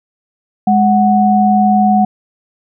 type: tone pair together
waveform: sine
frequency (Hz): 207.8 / 740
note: G#3 / F#5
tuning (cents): +1 / 0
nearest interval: octave + minor seventh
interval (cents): 2199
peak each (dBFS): -10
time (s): 0.67-2.05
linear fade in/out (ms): 5
effects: none